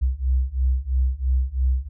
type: beating tone pair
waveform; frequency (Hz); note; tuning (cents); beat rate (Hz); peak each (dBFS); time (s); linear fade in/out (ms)
sine; 63 / 66; B1 / C2; +35 / +16; 3; -22 / -21; 0.01-1.89; 20
effects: none